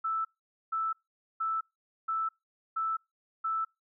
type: tone bursts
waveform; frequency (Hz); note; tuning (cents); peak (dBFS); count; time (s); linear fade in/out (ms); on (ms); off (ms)
sine; 1318.5; E6; 0; -28; 6; 0.04-3.65; 10; 210; 470
effects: noise-tail reverb RT60 0.2 s tail -26 dB re dry